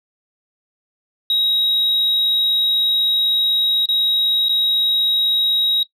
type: tone with dropouts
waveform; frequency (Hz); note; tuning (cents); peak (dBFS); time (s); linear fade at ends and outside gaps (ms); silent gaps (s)
sine; 3811; A#7; +38; -12; 1.3-5.83; 2; 3.857-3.888 / 4.485-4.493
effects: noise-tail reverb RT60 0.1 s tail -19 dB re dry + tanh soft clip ceiling -13 dBFS

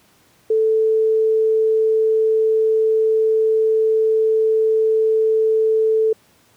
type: tone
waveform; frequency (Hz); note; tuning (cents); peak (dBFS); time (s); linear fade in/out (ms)
sine; 440; A4; 0; -13; 0.5-6.13; 5
effects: pink hiss -55 dBFS RMS until 6.56 s + high-pass 100 Hz 12 dB/octave

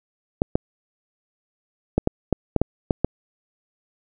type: clicks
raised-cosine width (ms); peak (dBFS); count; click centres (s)
2; -4; 9; 0.419 / 0.555 / 1.98 / 2.074 / 2.327 / 2.563 / 2.616 / 2.908 / 3.046
effects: none

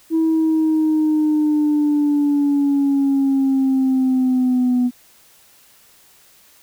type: linear sweep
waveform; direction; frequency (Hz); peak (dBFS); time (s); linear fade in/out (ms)
sine; down; 324.6 to 245.9; -12; 0.1-4.91; 50
effects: tanh soft clip ceiling -11 dBFS + white hiss -51 dBFS RMS until 6.62 s

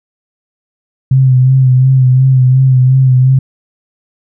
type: tone with vibrato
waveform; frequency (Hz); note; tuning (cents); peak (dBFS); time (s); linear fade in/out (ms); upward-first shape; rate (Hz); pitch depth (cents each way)
sine; 130; C3; -11; -4; 1.11-3.39; 5; sine; 2.8; 39
effects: none

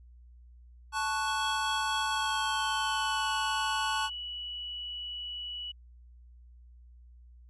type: chord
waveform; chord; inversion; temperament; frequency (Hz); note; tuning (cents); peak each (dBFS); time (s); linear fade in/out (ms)
square; F# minor; first; equal with one note detuned; 875.9 / 1108.7 / 1480; A5 / C#6 / F#6; -8 / 0 / 0; -33 / -35 / -35; 0.92-4.1; 50
type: tone with pitch glide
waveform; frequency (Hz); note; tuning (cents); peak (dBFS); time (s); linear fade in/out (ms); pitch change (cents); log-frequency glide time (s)
sine; 3322 to 2943; G#7 to F#7; 0 to -10; -36; 1.27-5.72; 10; -210; 2.09-3.31
effects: added 60 Hz sine -51 dBFS peak until 7.49 s + resampled to 24000 Hz

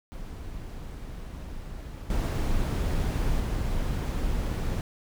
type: noise with level steps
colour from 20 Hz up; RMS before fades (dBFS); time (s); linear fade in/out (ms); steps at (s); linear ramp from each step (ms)
brown; -38 / -26 / -28; 0.12-4.81; 0; 2.1 / 3.4; 2
effects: none

